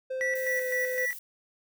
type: tone with pitch glide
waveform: triangle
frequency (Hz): 520 to 508.4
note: C5 to C5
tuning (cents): -11 to -50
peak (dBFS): -28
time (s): 0.1-1.06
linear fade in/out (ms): 10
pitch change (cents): -39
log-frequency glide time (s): 0.39-0.67
type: tone with tremolo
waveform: triangle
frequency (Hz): 1950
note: B6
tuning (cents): -23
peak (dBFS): -25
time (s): 0.21-1.13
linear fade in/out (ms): 0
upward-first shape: square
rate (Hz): 3.9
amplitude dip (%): 55
type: noise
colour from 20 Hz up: violet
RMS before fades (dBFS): -42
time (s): 0.35-1.19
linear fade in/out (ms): 5
effects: none